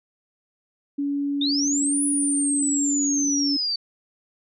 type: tone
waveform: sine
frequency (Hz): 283.6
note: C#4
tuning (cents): +40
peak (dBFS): -22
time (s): 0.98-3.57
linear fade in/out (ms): 10
type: linear two-way sweep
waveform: sine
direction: up then down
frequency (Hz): 3520 to 9930 to 4526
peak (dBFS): -22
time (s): 1.41-3.76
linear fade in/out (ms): 5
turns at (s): 2.03
effects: none